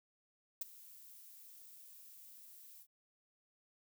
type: noise with ADSR envelope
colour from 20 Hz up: violet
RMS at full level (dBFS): -37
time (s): 0.61-2.87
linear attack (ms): 8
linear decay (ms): 16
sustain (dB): -20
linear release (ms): 62
effects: none